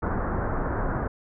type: low-pass noise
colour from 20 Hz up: pink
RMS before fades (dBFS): -27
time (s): 0.02-1.08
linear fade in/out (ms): 10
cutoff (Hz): 1600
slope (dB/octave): 48
effects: none